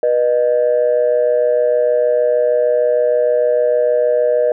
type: tone pair together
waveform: sine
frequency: 486.5 / 613 Hz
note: B4 / D#5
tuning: -26 / -26 cents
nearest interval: major third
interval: 400 cents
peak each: -13 dBFS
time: 0.03-4.52 s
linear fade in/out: 2 ms
effects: tanh soft clip ceiling -6 dBFS